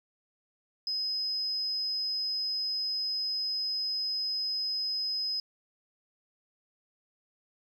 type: tone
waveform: sine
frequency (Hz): 5060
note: D#8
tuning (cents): +28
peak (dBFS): -29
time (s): 0.87-5.4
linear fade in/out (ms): 2
effects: 10-bit